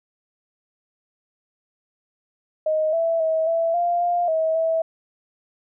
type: tone with pitch steps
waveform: sine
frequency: 624 / 662 / 641 / 663 / 696 / 701 / 641 / 651 Hz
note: D#5 / E5 / E5 / E5 / F5 / F5 / E5 / E5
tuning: +5 / +7 / -49 / +10 / -6 / +6 / -49 / -22 cents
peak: -18 dBFS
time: 2.66-4.82 s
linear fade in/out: 5 ms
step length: 270 ms
effects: none